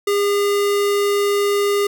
square tone, 405.7 Hz, G#4, 41 cents flat, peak -16 dBFS, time 0.07-1.87 s, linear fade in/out 5 ms, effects none

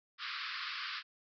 pink band-pass noise, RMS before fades -41 dBFS, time 0.18-1.03 s, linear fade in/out 50 ms, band 1100 to 5100 Hz, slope 96 dB/octave, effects none

